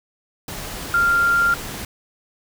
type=tone in noise; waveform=sine; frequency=1392 Hz; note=F6; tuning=6 cents flat; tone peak=-14 dBFS; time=0.94-1.54 s; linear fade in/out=2 ms; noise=pink; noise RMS=-31 dBFS; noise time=0.48-1.85 s; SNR=+14 dB; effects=none